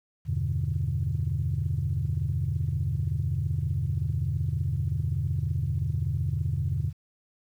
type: chord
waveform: sine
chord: E minor seventh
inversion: none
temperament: equal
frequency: 82.41 / 98 / 123.47 / 146.83 Hz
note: E2 / G2 / B2 / D3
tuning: 0 / 0 / 0 / 0 cents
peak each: -30 dBFS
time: 0.25-6.93 s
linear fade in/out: 50 ms
effects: tanh soft clip ceiling -17 dBFS + 10-bit